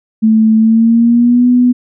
sine tone with pitch glide, 220 to 246.9 Hz, A3 to B3, 0 to 0 cents, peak -5 dBFS, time 0.22-1.73 s, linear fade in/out 20 ms, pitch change +200 cents, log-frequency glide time 0.57-1.47 s, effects none

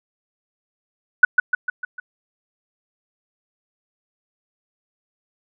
sine tone with echo, 1480 Hz, F#6, in tune, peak -4 dBFS, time 1.23-1.25 s, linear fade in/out 5 ms, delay 150 ms, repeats 5, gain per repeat -5 dB, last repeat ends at 2 s, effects none

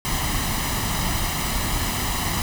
pink noise with comb filter, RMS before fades -24 dBFS, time 0.05-2.42 s, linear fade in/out 0 ms, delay 1 ms, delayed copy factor +0.6, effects none

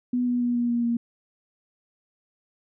sine tone with pitch steps, 246.9 / 244.5 / 242.1 / 239.7 / 237.4 / 235.1 Hz, B3 / B3 / B3 / A#3 / A#3 / A#3, 0 / -17 / -34 / +48 / +32 / +15 cents, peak -21 dBFS, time 0.13-0.97 s, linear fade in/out 5 ms, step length 140 ms, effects none

